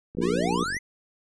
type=click train; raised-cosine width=3 ms; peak=-28 dBFS; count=30; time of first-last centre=0.15-0.767 s; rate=47 Hz
type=harmonic tone; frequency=59.1 Hz; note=A#1; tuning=24 cents sharp; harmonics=3 / 4 / 5 / 6 / 7 / 8; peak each=-29 / -30 / -31 / -32 / -32 / -33 dBFS; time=0.17-0.64 s; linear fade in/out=5 ms
type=exponential sweep; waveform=square; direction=up; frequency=311.1 to 2096 Hz; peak=-28 dBFS; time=0.21-0.79 s; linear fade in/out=20 ms
effects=resampled to 22050 Hz